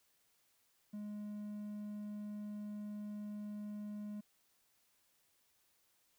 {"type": "tone", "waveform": "triangle", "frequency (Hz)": 208.4, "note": "G#3", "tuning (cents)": 6, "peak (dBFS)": -40, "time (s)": [0.93, 4.21], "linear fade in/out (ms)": 10, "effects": ["white hiss -75 dBFS RMS until 6.18 s"]}